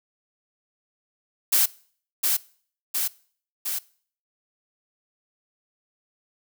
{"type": "noise with echo", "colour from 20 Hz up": "blue", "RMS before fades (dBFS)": -19, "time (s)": [1.52, 1.66], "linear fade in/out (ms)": 10, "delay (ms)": 710, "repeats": 3, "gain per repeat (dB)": -3, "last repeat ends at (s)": 3.79, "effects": ["noise-tail reverb RT60 0.5 s tail -22 dB re dry"]}